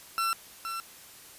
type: tone with echo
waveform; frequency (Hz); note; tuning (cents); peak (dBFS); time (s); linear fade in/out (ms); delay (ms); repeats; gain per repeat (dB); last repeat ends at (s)
40% pulse; 1349; E6; +40; -25; 0.18-0.33; 0; 470; 1; -7; 0.8
effects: white hiss -50 dBFS RMS until 1.38 s + resampled to 32000 Hz